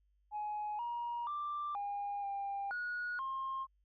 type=tone with pitch steps; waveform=sine; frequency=840 / 950 / 1179 / 810 / 797 / 1454 / 1066 Hz; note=G#5 / A#5 / D6 / G#5 / G5 / F#6 / C6; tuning=+19 / +33 / +6 / -43 / +28 / -31 / +32 cents; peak=-35 dBFS; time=0.31-3.67 s; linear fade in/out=50 ms; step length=480 ms; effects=tanh soft clip ceiling -33 dBFS + added 50 Hz sine -70 dBFS peak until 3.84 s

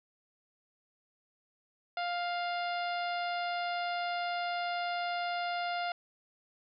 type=harmonic tone; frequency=701 Hz; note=F5; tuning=6 cents sharp; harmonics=1 / 2 / 3 / 4 / 5 / 6 / 7; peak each=-33 / -39 / -43 / -45 / -47 / -49 / -50 dBFS; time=1.97-5.92 s; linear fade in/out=2 ms; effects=none

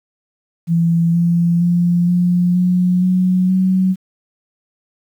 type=tone with pitch steps; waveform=sine; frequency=167.9 / 170.93 / 174.02 / 177.17 / 180.37 / 183.63 / 186.94 Hz; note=E3 / F3 / F3 / F3 / F#3 / F#3 / F#3; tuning=+32 / -37 / -6 / +25 / -44 / -13 / +18 cents; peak=-11 dBFS; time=0.67-3.96 s; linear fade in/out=50 ms; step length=470 ms; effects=8-bit

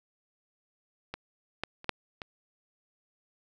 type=clicks; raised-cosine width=0.3 ms; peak=-20 / -15 / -30 / -10 / -22 dBFS; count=5; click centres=1.14 / 1.636 / 1.844 / 1.893 / 2.218 s; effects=none

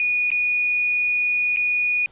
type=tone with dropouts; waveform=sine; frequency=2459 Hz; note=D#7; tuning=21 cents flat; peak=-18 dBFS; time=0-2.06 s; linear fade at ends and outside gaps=1 ms; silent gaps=0.304-0.316 / 1.562-1.57 s; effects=pink hiss -54 dBFS RMS until 2.11 s + resampled to 8000 Hz

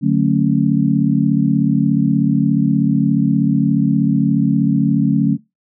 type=chord; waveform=sine; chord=D major seventh; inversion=none; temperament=just; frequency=146.83 / 183.54 / 220.2 / 275.3 Hz; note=D3 / F#3 / A3 / C#4; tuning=0 / -14 / +2 / -12 cents; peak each=-17 dBFS; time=0.01-5.38 s; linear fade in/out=50 ms; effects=noise-tail reverb RT60 0.2 s tail -21 dB re dry

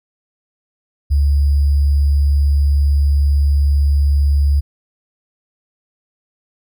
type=tone with sample-and-hold; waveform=sine; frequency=71.1 Hz; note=C#2; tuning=45 cents sharp; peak=-10 dBFS; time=1.1-4.61 s; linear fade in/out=20 ms; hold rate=4900 Hz; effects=none

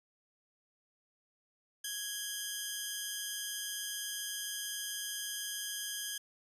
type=tone pair together; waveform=10% pulse; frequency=1661.2 / 3136 Hz; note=G#6 / G7; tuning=0 / 0 cents; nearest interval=major seventh; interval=1100 cents; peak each=-32 / -31 dBFS; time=1.84-6.18 s; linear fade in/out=5 ms; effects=resampled to 32000 Hz

